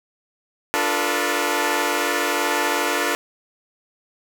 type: chord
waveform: 10% pulse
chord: B half-diminished seventh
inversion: first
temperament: equal with one note detuned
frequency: 293.7 / 349.2 / 440 / 482.9 Hz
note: D4 / F4 / A4 / B4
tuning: 0 / 0 / 0 / -39 cents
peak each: -17 dBFS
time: 0.74-3.15 s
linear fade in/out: 0 ms
effects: none